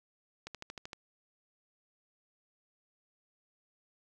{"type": "click train", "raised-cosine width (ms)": 0.2, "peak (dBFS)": -25, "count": 7, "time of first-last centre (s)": [0.47, 0.932], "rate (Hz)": 13, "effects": []}